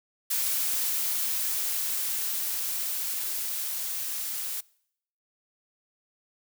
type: noise with level ramp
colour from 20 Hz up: blue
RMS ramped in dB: -27 to -33 dBFS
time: 0.3-4.61 s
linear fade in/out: 10 ms
effects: noise-tail reverb RT60 0.7 s tail -24 dB re dry